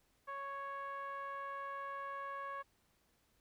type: tone with low-pass filter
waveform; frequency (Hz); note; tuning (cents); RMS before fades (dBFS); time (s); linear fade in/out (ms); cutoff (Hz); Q
10% pulse; 554.4; C#5; 0; -44; 0.27-2.63; 20; 1300; 4.2
effects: pink hiss -75 dBFS RMS until 3.4 s